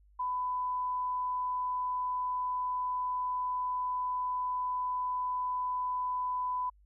sine tone, 1000 Hz, B5, 21 cents sharp, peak -30 dBFS, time 0.19-6.7 s, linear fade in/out 10 ms, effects added 50 Hz sine -59 dBFS peak until 6.85 s

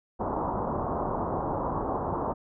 white low-pass noise, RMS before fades -30 dBFS, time 0.19-2.34 s, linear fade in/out 20 ms, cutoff 1100 Hz, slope 48 dB/octave, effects none

